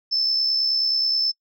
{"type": "tone with amplitude modulation", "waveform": "sine", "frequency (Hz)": 5274, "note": "E8", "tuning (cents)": 0, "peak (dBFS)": -16, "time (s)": [0.11, 1.32], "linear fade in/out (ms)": 20, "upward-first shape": "sine", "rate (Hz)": 69.4, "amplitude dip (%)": 45, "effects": ["noise-tail reverb RT60 0.1 s tail -25 dB re dry", "tanh soft clip ceiling -12 dBFS"]}